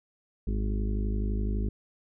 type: harmonic tone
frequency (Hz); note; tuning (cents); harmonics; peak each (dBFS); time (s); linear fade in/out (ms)
51.91; G#1; 0; 1 / 2 / 4 / 5 / 6 / 7 / 8; -27 / -35 / -35 / -43 / -44 / -43 / -44; 0.47-1.69; 5
effects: none